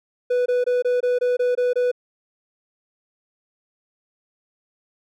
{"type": "tone bursts", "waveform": "triangle", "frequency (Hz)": 493.9, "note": "B4", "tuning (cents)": 0, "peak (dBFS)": -15, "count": 9, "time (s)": [0.3, 1.916], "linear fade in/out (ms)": 10, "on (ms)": 160, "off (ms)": 22, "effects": []}